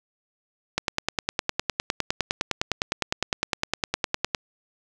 click train, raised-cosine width 0.2 ms, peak -5 dBFS, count 36, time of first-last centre 0.78-4.348 s, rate 9.81 Hz, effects none

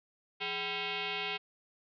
sine tone with frequency modulation, 174.61 Hz, F3, in tune, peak -33 dBFS, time 0.4-1.38 s, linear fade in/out 20 ms, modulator 591 Hz, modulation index 5.8, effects none

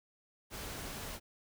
pink noise, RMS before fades -43 dBFS, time 0.5-1.2 s, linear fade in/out 50 ms, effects none

